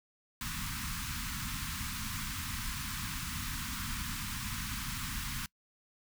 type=band-stop noise; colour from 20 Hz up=pink; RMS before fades=-38 dBFS; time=0.41-5.46 s; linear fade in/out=2 ms; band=260 to 1000 Hz; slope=48 dB/octave; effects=noise-tail reverb RT60 0.1 s tail -24 dB re dry